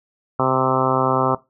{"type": "harmonic tone with a mistuned harmonic", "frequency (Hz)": 130.7, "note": "C3", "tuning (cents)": -1, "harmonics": [1, 2, 3, 4, 5, 6, 7, 8, 9, 10], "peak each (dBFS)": [-25, -25, -25, -25, -25, -25, -25, -25, -25, -25], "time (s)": [0.39, 1.35], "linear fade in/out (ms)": 5, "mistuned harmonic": 1, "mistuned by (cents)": 24, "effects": ["noise-tail reverb RT60 0.2 s tail -17 dB re dry"]}